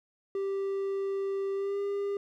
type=tone with pitch glide; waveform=triangle; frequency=392 to 401.4 Hz; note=G4 to G4; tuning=0 to +41 cents; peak=-27 dBFS; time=0.35-2.17 s; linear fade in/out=2 ms; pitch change=+41 cents; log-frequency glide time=1.54-1.79 s; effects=none